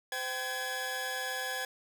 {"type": "tone cluster", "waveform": "sawtooth", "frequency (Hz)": [513, 774, 1684], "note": ["C5", "G5", "G#6"], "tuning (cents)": [-34, -22, 24], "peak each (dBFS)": [-37, -36, -32], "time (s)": [0.12, 1.65], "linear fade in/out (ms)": 2, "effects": []}